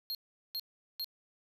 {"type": "tone bursts", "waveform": "square", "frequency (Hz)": 4236, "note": "C8", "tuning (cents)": 21, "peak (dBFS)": -35, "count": 3, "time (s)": [0.1, 1.044], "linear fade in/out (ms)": 0, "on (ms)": 48, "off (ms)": 400, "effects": []}